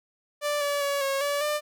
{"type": "tone with pitch steps", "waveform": "sawtooth", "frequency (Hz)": [587, 574, 565, 547, 574, 597], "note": ["D5", "D5", "C#5", "C#5", "D5", "D5"], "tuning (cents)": [-1, -40, 33, -23, -40, 28], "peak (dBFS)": -21, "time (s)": [0.41, 1.61], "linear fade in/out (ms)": 50, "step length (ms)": 200, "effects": []}